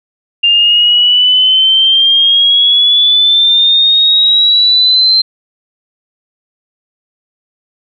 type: exponential sweep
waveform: sine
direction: up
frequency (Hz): 2794 to 4130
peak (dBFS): -5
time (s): 0.43-5.22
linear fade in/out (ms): 10
effects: none